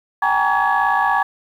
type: tone cluster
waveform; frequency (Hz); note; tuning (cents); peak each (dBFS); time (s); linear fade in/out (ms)
sine; 772 / 829 / 934 / 1135 / 1684; G5 / G#5 / A#5 / C#6 / G#6; -27 / -3 / +3 / +41 / +24; -20; 0.22-1.23; 5
effects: tanh soft clip ceiling -7 dBFS + 8-bit